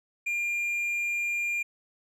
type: tone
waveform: triangle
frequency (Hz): 2400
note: D7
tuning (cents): +37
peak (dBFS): -25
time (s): 0.26-1.63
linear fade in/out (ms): 10
effects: none